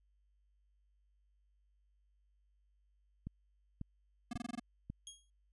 click train, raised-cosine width 5 ms, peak -30 dBFS, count 4, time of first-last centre 3.27-4.9 s, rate 1.84 Hz
square tone bursts, 238.1 Hz, A#3, 37 cents sharp, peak -39 dBFS, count 7, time 4.31-4.597 s, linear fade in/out 5 ms, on 23 ms, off 21 ms
15% pulse tone with exponential decay, 3279 Hz, G#7, 23 cents flat, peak -37 dBFS, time 5.07-5.3 s, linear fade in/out 1 ms, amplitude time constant 48 ms
effects added 50 Hz sine -70 dBFS peak until 5.52 s + resampled to 24000 Hz

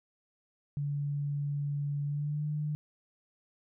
sine tone with pitch glide, 143.8 to 149.99 Hz, D3 to D3, -36 to +37 cents, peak -30 dBFS, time 0.77-2.75 s, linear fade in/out 0 ms, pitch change +73 cents, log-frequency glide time 2.04-2.44 s, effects none

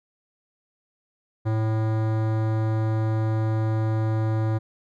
sine tone with hard clipping, 110 Hz, A2, in tune, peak -23 dBFS, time 1.45-4.59 s, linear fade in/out 20 ms, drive 18 dB, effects none

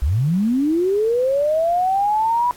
sine linear sweep, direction up, 57.2 to 987.8 Hz, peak -15 dBFS, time 0.02-2.51 s, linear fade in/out 0 ms, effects pink hiss -45 dBFS RMS until 2.56 s + AAC 64 kbps

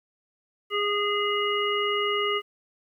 harmonic tone, 411.7 Hz, G#4, 15 cents flat, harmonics 1 / 3 / 5 / 7, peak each -27 / -28 / -31 / -29 dBFS, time 0.7-2.42 s, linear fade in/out 50 ms, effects 10-bit

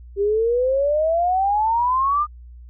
sine exponential sweep, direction up, 392 to 1226 Hz, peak -16 dBFS, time 0.16-2.27 s, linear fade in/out 50 ms, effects added 60 Hz sine -38 dBFS peak until 2.69 s

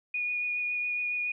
sine tone with vibrato, 2454 Hz, D#7, 25 cents flat, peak -28 dBFS, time 0.14-1.32 s, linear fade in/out 5 ms, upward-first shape triangle, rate 7.2 Hz, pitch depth 13 cents each way, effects none

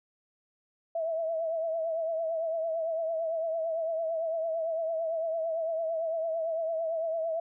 sine tone with vibrato, 653 Hz, E5, 17 cents flat, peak -28 dBFS, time 0.95-7.4 s, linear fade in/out 5 ms, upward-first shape triangle, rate 8.9 Hz, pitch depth 62 cents each way, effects none

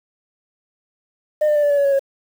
sine tone with pitch steps, 607 / 598.3 / 589.7 / 581.3 / 572.9 / 564.7 / 556.6 / 548.6 Hz, D#5 / D5 / D5 / D5 / D5 / C#5 / C#5 / C#5, -43 / +32 / +7 / -18 / -43 / +32 / +7 / -18 cents, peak -11 dBFS, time 1.41-1.994 s, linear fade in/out 10 ms, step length 73 ms, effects tanh soft clip ceiling -12 dBFS + 7-bit

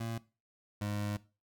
25% pulse tone pair in turn, 114.5 / 103.47 Hz, A#2 / G#2, -31 / -6 cents, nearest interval major second, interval 175 cents, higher first, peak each -32 / -30 dBFS, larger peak second, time 0-0.18 / 0.81-1.17 s, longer second, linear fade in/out 5 ms, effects noise-tail reverb RT60 0.3 s tail -18 dB re dry

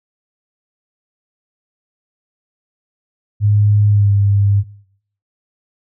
sine tone with pitch glide, 103.83 to 100.64 Hz, G#2 to G2, 0 to +46 cents, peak -9 dBFS, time 3.4-4.64 s, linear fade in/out 50 ms, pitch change -54 cents, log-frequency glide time 3.88-4.11 s, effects noise-tail reverb RT60 0.7 s tail -23 dB re dry

